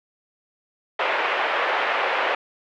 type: band-pass noise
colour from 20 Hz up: pink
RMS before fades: -23 dBFS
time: 0.99-2.35 s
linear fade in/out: 5 ms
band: 520 to 2700 Hz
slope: 24 dB/octave
effects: none